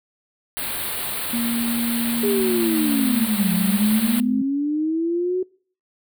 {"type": "band-stop noise", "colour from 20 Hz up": "white", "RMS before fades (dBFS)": -27, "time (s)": [0.57, 4.2], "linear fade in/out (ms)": 0, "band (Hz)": [4500, 8300], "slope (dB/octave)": 96}
{"type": "tone with pitch glide", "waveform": "sine", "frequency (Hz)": [234.5, 213.8], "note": ["A#3", "A3"], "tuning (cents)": [11, -49], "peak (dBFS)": -21, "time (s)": [1.33, 4.42], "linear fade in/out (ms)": 5, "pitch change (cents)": -160, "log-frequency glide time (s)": [2.32, 3.35]}
{"type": "linear two-way sweep", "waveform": "sine", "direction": "down then up", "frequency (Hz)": [415.3, 175.7, 373.3], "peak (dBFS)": -19, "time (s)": [2.23, 5.43], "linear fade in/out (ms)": 5, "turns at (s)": 3.53}
{"effects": ["noise-tail reverb RT60 0.5 s tail -25 dB re dry"]}